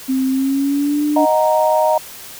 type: tone with pitch glide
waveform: sine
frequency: 262.8 to 296.7 Hz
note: C4 to D4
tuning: +8 to +18 cents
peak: -14 dBFS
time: 0.08-1.26 s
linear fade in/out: 20 ms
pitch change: +210 cents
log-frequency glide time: 0.3-1.04 s
type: chord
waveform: sine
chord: D# minor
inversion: none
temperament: equal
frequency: 622.3 / 740 / 932.3 Hz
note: D#5 / F#5 / A#5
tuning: 0 / 0 / 0 cents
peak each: -14 / -20 / -16 dBFS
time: 1.16-1.98 s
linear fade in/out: 5 ms
effects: white hiss -35 dBFS RMS until 2.39 s